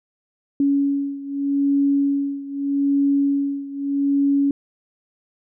sine beating tone pair, 280 / 280.81 Hz, C#4 / C#4, +18 / +23 cents, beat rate 0.81 Hz, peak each -19 / -22 dBFS, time 0.6-4.51 s, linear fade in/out 2 ms, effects none

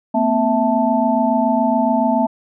sine tone cluster, 227.4 / 254.5 / 658 / 880 Hz, A#3 / C4 / E5 / A5, -43 / -48 / -3 / 0 cents, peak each -19 dBFS, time 0.14-2.27 s, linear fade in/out 10 ms, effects none

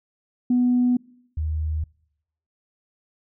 sine tone pair in turn, 246.9 / 77.77 Hz, B3 / D#2, 0 / 0 cents, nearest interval octave + minor sixth, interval 2000 cents, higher first, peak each -15 / -22 dBFS, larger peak first, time 0.5-0.97 / 1.37-1.84 s, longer neither, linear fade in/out 5 ms, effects noise-tail reverb RT60 0.8 s tail -26 dB re dry + tanh soft clip ceiling -12 dBFS

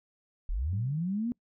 sine linear sweep, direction up, 31.44 to 246.9 Hz, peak -28 dBFS, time 0.49-1.32 s, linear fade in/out 0 ms
sine tone with exponential decay, 190 Hz, F#3, 46 cents sharp, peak -38 dBFS, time 0.73-1.38 s, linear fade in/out 2 ms, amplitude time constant 140 ms
effects noise-tail reverb RT60 0.1 s tail -26 dB re dry

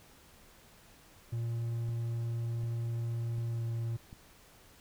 triangle tone with pitch glide, 116.54 to 115.47 Hz, A#2 to A#2, 0 to -16 cents, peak -30 dBFS, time 1.32-3.97 s, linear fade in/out 10 ms, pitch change -16 cents, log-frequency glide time 3.46-3.65 s
click train, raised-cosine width 5 ms, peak -35 dBFS, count 4, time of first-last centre 1.89-4.129 s, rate 1.34 Hz
effects pink hiss -59 dBFS RMS until 4.8 s

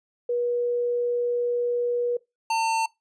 sine / square tone pair in turn, 482.8 / 899.9 Hz, B4 / A5, -39 / +39 cents, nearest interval major seventh, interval 1078 cents, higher second, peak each -22 dBFS, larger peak neither, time 0.29-2.17 / 2.5-2.86 s, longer first, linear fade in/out 5 ms, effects noise-tail reverb RT60 0.2 s tail -22 dB re dry + resampled to 22050 Hz

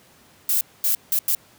violet noise bursts at uneven times, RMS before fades -20 dBFS, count 4, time 0.49-0.61 / 0.84-0.95 / 1.12-1.19 / 1.28-1.35 s, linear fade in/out 2 ms, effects pink hiss -53 dBFS RMS until 1.58 s + high-pass 100 Hz 12 dB/octave

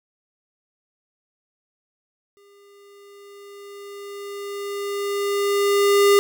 square tone with exponential growth, 403.1 Hz, G4, 48 cents sharp, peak -12 dBFS, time 2.37-6.19 s, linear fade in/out 0 ms, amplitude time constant 830 ms, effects none

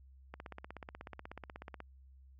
click train, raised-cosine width 0.5 ms, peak -30 dBFS, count 25, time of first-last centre 0.34-1.803 s, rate 16.4 Hz, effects added 66 Hz sine -56 dBFS peak until 2.39 s

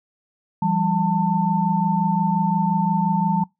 sine tone cluster, 170 / 195.7 / 893 Hz, F3 / G3 / A5, -46 / -3 / +25 cents, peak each -22 / -22 / -21 dBFS, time 0.62-3.44 s, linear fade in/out 5 ms, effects noise-tail reverb RT60 0.2 s tail -24 dB re dry

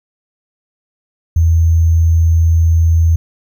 sine tone with sample-and-hold, 82.41 Hz, E2, in tune, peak -7 dBFS, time 1.36-3.16 s, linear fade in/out 5 ms, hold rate 6300 Hz, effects none

